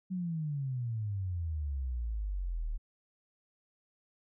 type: exponential sweep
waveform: sine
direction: down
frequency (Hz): 189.4 to 36.58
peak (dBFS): -32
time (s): 0.1-2.78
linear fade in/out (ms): 20
effects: none